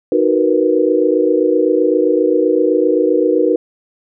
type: chord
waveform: sine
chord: B major seventh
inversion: first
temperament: equal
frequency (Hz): 311.1 / 370 / 466.2 / 493.9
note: D#4 / F#4 / A#4 / B4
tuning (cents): 0 / 0 / 0 / 0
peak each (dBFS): -16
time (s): 0.12-3.56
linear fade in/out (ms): 2
effects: none